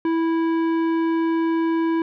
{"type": "tone with tanh clipping", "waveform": "sine", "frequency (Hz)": 328.5, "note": "E4", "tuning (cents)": -6, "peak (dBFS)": -20, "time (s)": [0.05, 2.02], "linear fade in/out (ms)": 2, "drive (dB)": 13, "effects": []}